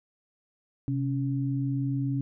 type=tone pair together; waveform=sine; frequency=131.31 / 278.4 Hz; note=C3 / C#4; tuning=+7 / +8 cents; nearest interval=octave + minor second; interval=1301 cents; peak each=-27 / -30 dBFS; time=0.88-2.21 s; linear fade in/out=0 ms; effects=none